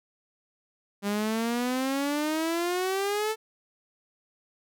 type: exponential sweep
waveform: sawtooth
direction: up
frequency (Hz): 199.4 to 443.6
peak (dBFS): -22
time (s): 1.02-3.36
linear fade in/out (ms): 50
effects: none